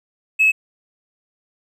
triangle tone, 2585 Hz, E7, 34 cents flat, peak -8 dBFS, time 0.39-0.52 s, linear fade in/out 20 ms, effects tanh soft clip ceiling -8 dBFS

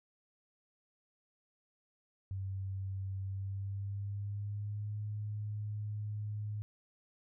sine tone with pitch glide, 96.4 to 105.12 Hz, G2 to G#2, -28 to +21 cents, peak -36 dBFS, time 2.31-6.62 s, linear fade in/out 0 ms, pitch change +149 cents, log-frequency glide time 3.21-4.98 s, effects none

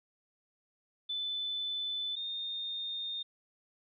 sine tone pair in turn, 3509 / 3654 Hz, A7 / A#7, -5 / -35 cents, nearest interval minor second, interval 70 cents, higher second, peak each -33 / -35 dBFS, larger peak first, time 1.09-2.16 / 2.16-3.23 s, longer neither, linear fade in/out 10 ms, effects none

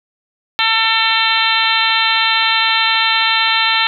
harmonic tone, 448.1 Hz, A4, 32 cents sharp, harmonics 2 / 3 / 4 / 5 / 6 / 7 / 8 / 9, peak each -20 / -20 / -20 / -20 / -20 / -20 / -20 / -20 dBFS, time 0.59-3.87 s, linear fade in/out 0 ms, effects none

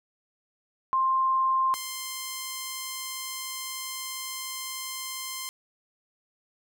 sine / 5% pulse tone pair in turn, 1053 / 1047 Hz, C6 / C6, +11 / +1 cents, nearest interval unison, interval 10 cents, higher first, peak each -21 dBFS, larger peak neither, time 0.93-1.74 / 1.74-5.49 s, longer second, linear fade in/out 0 ms, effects none

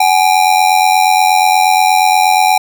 square ring-modulated tone, 794 Hz, G5, 22 cents sharp, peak -5 dBFS, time 0-2.58 s, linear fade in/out 5 ms, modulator 44.2 Hz, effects none

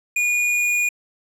square tone, 2443 Hz, D#7, 32 cents flat, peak -18 dBFS, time 0.16-0.89 s, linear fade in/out 5 ms, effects low-pass 11000 Hz 12 dB/octave

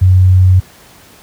sine tone, 92.5 Hz, F#2, in tune, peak -3 dBFS, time 0.01-0.6 s, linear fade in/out 10 ms, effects pink hiss -41 dBFS RMS until 1.22 s + high-pass 60 Hz 12 dB/octave

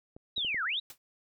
clicks, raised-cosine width 2 ms, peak -34 dBFS, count 4, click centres 0.165 / 0.38 / 0.448 / 0.545 s
sine linear two-way sweep, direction down then up, 3961 to 1244.5 to 3961 Hz, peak -29 dBFS, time 0.36-0.8 s, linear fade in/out 10 ms, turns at 0.64 s
white noise with exponential decay, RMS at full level -41 dBFS, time 0.9-0.98 s, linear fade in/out 2 ms, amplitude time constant 17 ms
effects none

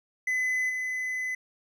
triangle tone with level steps, 2017 Hz, B6, 36 cents sharp, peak -23 / -27 dBFS, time 0.27-1.35 s, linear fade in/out 5 ms, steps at 0.69 s, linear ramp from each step 10 ms, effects none

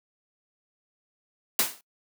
white noise with exponential decay, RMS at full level -19 dBFS, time 1.59-1.81 s, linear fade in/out 2 ms, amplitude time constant 47 ms, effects noise-tail reverb RT60 0.1 s tail -23 dB re dry + high-pass 200 Hz 12 dB/octave

